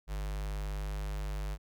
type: tone with notch filter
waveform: square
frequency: 50.3 Hz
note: G1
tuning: 45 cents sharp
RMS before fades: -36 dBFS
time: 0.07-1.58 s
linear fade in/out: 50 ms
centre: 280 Hz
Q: 1.4
effects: none